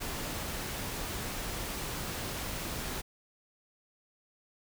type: noise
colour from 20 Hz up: pink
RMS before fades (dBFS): -37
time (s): 0-3.02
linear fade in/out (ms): 20
effects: none